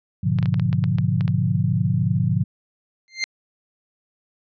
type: chord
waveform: sine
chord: G# diminished seventh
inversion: none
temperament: equal with one note detuned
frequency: 103.83 / 123.47 / 146.83 / 177.15 Hz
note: G#2 / B2 / D3 / F3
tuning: 0 / 0 / 0 / +25 cents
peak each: -23 dBFS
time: 0.23-2.44 s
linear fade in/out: 10 ms
type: clicks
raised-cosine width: 0.3 ms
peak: -17 dBFS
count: 10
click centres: 0.387 / 0.428 / 0.458 / 0.542 / 0.597 / 0.729 / 0.84 / 0.985 / 1.209 / 1.279 s
type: tone with exponential growth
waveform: 25% pulse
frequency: 2093 Hz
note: C7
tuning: in tune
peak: -14 dBFS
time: 3.08-3.24 s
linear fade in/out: 0 ms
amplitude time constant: 33 ms
effects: resampled to 16000 Hz